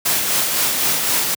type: noise with tremolo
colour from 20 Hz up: white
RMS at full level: -17 dBFS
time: 0.05-1.35 s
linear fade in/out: 10 ms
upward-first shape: sine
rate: 3.9 Hz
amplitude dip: 35%
effects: high-pass 100 Hz 12 dB/octave